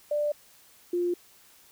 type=tone pair in turn; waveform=sine; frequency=591 / 351.4 Hz; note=D5 / F4; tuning=+11 / +11 cents; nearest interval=major sixth; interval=900 cents; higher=first; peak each=-24 dBFS; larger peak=neither; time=0.11-0.32 / 0.93-1.14 s; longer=neither; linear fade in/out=5 ms; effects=white hiss -57 dBFS RMS until 1.71 s